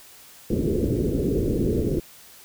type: low-pass noise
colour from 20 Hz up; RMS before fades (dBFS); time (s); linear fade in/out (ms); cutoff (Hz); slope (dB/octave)
white; -23; 0.5-2; 5; 460; 48
effects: white hiss -48 dBFS RMS until 2.44 s